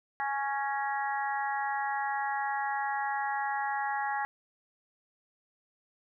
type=harmonic tone with a mistuned harmonic; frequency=277.2 Hz; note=C#4; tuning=in tune; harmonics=3 / 4 / 5 / 6 / 7; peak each=-31 / -39 / -42 / -37 / -39 dBFS; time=0.2-4.25 s; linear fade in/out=0 ms; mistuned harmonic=7; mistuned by=-19 cents; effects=none